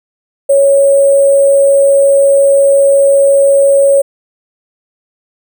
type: tone with sample-and-hold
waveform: sine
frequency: 554.4 Hz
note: C#5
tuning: in tune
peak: -4 dBFS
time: 0.49-4.02 s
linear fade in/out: 10 ms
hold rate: 8820 Hz
effects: none